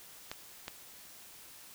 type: clicks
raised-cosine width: 0.2 ms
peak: -21 dBFS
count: 2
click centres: 0.315 / 0.681 s
effects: white hiss -53 dBFS RMS until 1.74 s